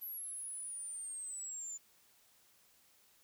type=exponential sweep; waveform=sine; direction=down; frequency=11840 to 7040 Hz; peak=-39 dBFS; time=0.01-1.78 s; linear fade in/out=20 ms; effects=tanh soft clip ceiling -40 dBFS + white hiss -68 dBFS RMS until 3.23 s